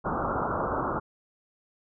white low-pass noise, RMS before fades -29 dBFS, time 0.04-1 s, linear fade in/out 20 ms, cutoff 1400 Hz, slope 96 dB/octave, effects none

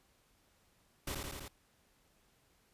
pink noise with echo, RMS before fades -39 dBFS, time 1.07-1.15 s, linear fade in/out 5 ms, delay 83 ms, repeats 4, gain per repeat -2 dB, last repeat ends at 1.482 s, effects pink hiss -71 dBFS RMS until 2.73 s + resampled to 32000 Hz

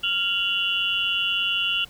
sine tone cluster, 1394 / 2777 / 2967 / 3358 Hz, F6 / F7 / F#7 / G#7, -4 / -10 / +4 / +18 cents, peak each -32 / -24 / -25 / -32 dBFS, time 0.03-1.85 s, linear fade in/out 10 ms, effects pink hiss -50 dBFS RMS until 1.89 s

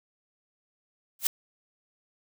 blue noise with exponential growth, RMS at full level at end -18 dBFS, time 1.19-1.27 s, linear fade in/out 2 ms, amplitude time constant 16 ms, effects none

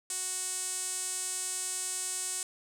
sawtooth tone with band-pass filter, 370 Hz, F#4, in tune, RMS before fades -35 dBFS, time 0.1-2.43 s, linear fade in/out 2 ms, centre 8200 Hz, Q 4.5, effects none

